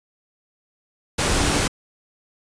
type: tone in noise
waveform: sine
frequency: 290.1 Hz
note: D4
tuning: 21 cents flat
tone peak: -29 dBFS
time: 1.4-1.6 s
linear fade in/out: 10 ms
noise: pink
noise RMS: -20 dBFS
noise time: 1.18-1.68 s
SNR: -12 dB
effects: resampled to 22050 Hz